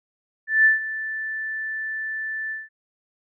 sine tone with ADSR envelope, 1760 Hz, A6, in tune, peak -11 dBFS, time 0.47-2.69 s, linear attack 180 ms, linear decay 140 ms, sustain -15 dB, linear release 180 ms, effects none

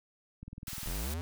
click train, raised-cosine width 5 ms, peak -32 dBFS, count 10, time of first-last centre 0.43-0.882 s, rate 19.9 Hz
white high-pass noise, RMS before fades -42 dBFS, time 0.67-1.14 s, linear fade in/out 2 ms, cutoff 790 Hz, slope 12 dB/octave
square linear sweep, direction up, 34.65 to 89 Hz, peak -35 dBFS, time 0.86-1.21 s, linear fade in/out 0 ms
effects none

